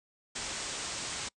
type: low-pass noise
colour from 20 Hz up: white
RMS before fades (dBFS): -38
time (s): 0.35-1.29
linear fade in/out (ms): 10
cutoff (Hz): 8700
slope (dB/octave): 96
effects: noise-tail reverb RT60 0.1 s tail -25 dB re dry